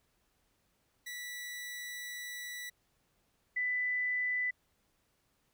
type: tone pair in turn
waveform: sawtooth / sine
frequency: 1959 / 1992.1 Hz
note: B6 / B6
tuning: -15 / +14 cents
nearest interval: unison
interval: 29 cents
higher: second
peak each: -37 / -30 dBFS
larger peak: second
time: 1.06-2.7 / 3.56-4.51 s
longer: first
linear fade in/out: 10 ms
effects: pink hiss -75 dBFS RMS until 5.53 s